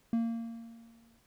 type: tone with exponential decay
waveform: triangle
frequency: 230 Hz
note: A#3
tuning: 23 cents flat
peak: -23 dBFS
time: 0.13-1.19 s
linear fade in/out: 2 ms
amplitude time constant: 230 ms
effects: pink hiss -68 dBFS RMS until 1.26 s